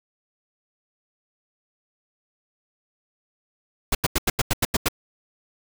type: noise bursts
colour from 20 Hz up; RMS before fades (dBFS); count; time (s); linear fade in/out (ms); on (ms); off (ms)
pink; -20; 9; 3.92-4.885; 5; 29; 88
effects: none